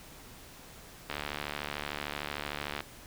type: click train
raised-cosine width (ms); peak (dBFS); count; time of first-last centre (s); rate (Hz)
0.3; -18; 126; 1.1-2.805; 73.3
effects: pink hiss -51 dBFS RMS until 3.06 s